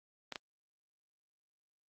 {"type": "clicks", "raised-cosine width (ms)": 0.2, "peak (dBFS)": -21, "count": 2, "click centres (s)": [0.323, 0.358], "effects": ["high-pass 200 Hz 12 dB/octave", "Opus 32 kbps"]}